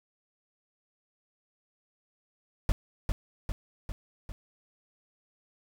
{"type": "noise with echo", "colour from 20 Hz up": "brown", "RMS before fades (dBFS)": -23, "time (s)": [2.69, 2.72], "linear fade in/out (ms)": 0, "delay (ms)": 400, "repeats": 4, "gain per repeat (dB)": -4, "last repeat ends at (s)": 4.32, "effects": []}